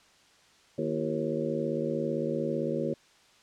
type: harmonic tone with a mistuned harmonic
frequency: 77.78 Hz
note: D#2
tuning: in tune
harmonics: 2 / 3 / 4 / 5 / 6 / 7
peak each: -36 / -34 / -35 / -35 / -35 / -34 dBFS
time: 0.78-2.94 s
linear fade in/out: 5 ms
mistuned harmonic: 4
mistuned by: +120 cents
effects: white hiss -60 dBFS RMS until 3.42 s + low-pass 6000 Hz 12 dB/octave